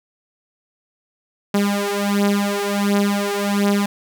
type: beating tone pair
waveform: sawtooth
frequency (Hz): 201.5 / 202.9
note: G3 / G#3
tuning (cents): +48 / -40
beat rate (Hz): 1.4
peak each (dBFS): -16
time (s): 1.54-3.86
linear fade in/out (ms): 5
effects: none